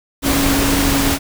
sine tone in noise, 277.2 Hz, C#4, in tune, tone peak -17 dBFS, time 0.22-1.19 s, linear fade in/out 50 ms, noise pink, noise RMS -17 dBFS, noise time 0.22-1.19 s, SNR -3 dB, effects none

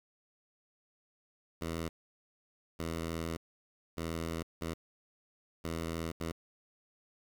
10% pulse tone bursts at uneven times, 82.41 Hz, E2, in tune, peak -27 dBFS, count 6, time 1.61-1.89 / 2.79-3.37 / 3.97-4.43 / 4.61-4.74 / 5.64-6.12 / 6.2-6.32 s, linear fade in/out 10 ms, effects 10-bit

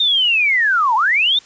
sine linear two-way sweep, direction down then up, 3692 to 846 to 3692 Hz, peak -12 dBFS, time 0-1.39 s, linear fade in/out 5 ms, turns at 0.95 s, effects white hiss -45 dBFS RMS until 1.45 s + resampled to 16000 Hz

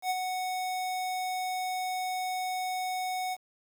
square tone with ADSR envelope, 740 Hz, F#5, in tune, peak -26 dBFS, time 0.02-3.37 s, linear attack 82 ms, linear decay 32 ms, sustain -5 dB, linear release 43 ms, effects 9-bit

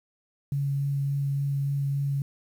sine tone with vibrato, 140 Hz, C#3, 18 cents sharp, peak -24 dBFS, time 0.52-2.22 s, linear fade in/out 2 ms, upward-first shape sine, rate 3.5 Hz, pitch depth 10 cents each way, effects 9-bit

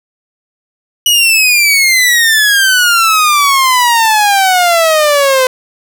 sawtooth exponential sweep, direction down, 2942 to 508 Hz, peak -3 dBFS, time 1.06-5.47 s, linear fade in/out 2 ms, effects none

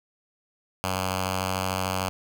5% pulse tone with notch filter, 93.4 Hz, F#2, 17 cents sharp, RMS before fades -28 dBFS, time 0.84-2.09 s, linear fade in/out 0 ms, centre 350 Hz, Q 0.94, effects none

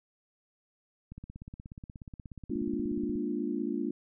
click train, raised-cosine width 5 ms, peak -31 dBFS, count 35, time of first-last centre 1.12-3.156 s, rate 16.7 Hz
sine chord, Bb dominant seventh, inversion third, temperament equal with one note detuned, 207.7 / 237.4 / 293.7 / 349.2 Hz, Ab3 / Bb3 / D4 / F4, 0 / +32 / 0 / 0 cents, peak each -37 / -35 / -34 / -36 dBFS, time 2.5-3.91 s, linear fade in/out 5 ms
effects none

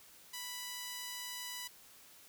sawtooth tone with high-pass filter, 987.8 Hz, B5, in tune, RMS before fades -44 dBFS, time 0.33-1.68 s, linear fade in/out 10 ms, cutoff 2500 Hz, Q 0.55, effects white hiss -59 dBFS RMS until 2.28 s

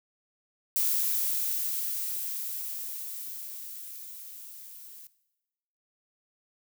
violet noise with level ramp, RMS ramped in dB -26 to -48 dBFS, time 0.76-5.07 s, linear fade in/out 0 ms, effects noise-tail reverb RT60 1.0 s tail -18 dB re dry

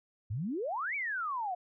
sine exponential two-way sweep, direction up then down, 92.9 to 2349 to 694 Hz, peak -32 dBFS, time 0.3-1.55 s, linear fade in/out 10 ms, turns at 0.95 s, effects none

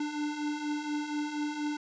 square beating tone pair, 294.2 / 298.4 Hz, D4 / D4, +3 / +28 cents, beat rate 4.2 Hz, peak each -39 / -33 dBFS, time 0-1.77 s, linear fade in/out 5 ms, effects resampled to 16000 Hz

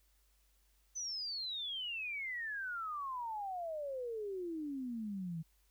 sine exponential sweep, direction down, 6140 to 157.1 Hz, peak -38 dBFS, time 0.95-5.43 s, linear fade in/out 20 ms, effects added 50 Hz sine -70 dBFS peak until 5.7 s + white hiss -75 dBFS RMS until 5.7 s

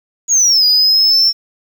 sine exponential two-way sweep, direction down then up, 6790 to 4904 to 5420 Hz, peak -5 dBFS, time 0.28-1.33 s, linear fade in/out 50 ms, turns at 0.65 s, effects tanh soft clip ceiling -7 dBFS + 7-bit

